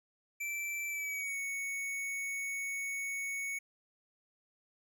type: tone with pitch glide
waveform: square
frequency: 2333 to 2221 Hz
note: D7 to C#7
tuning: -12 to +3 cents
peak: -36 dBFS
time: 0.4-3.59 s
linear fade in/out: 10 ms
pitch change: -85 cents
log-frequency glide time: 0.88-1.37 s
effects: none